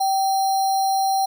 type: tone with sample-and-hold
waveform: sine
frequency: 774 Hz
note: G5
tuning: 22 cents flat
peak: -17 dBFS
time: 0-1.26 s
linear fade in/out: 10 ms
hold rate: 4900 Hz
effects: none